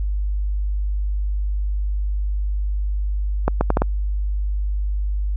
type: accelerating click train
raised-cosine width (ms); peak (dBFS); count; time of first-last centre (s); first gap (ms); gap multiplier
1; -3; 5; 3.48-3.82; 130; 0.72
effects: added 50 Hz sine -19 dBFS peak until 5.36 s